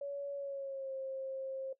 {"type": "tone with pitch glide", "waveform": "sine", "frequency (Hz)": [564, 533], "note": ["C#5", "C5"], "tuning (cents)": [30, 32], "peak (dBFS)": -37, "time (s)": [0.01, 1.73], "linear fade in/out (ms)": 5, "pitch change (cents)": -98, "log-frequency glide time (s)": [0.34, 0.93], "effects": ["noise-tail reverb RT60 0.1 s tail -17 dB re dry"]}